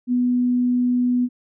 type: tone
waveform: sine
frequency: 246.9 Hz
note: B3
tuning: in tune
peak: -16 dBFS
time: 0.07-1.29 s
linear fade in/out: 50 ms
effects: none